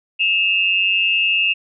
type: tone pair together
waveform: sine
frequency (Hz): 2605 / 2794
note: E7 / F7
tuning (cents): -21 / 0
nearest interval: minor second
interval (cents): 121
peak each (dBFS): -17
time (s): 0.19-1.54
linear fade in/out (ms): 20
effects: none